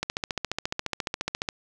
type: click train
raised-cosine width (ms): 0.2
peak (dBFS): -10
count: 22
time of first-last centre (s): 0.03-1.488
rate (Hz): 14.4
effects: none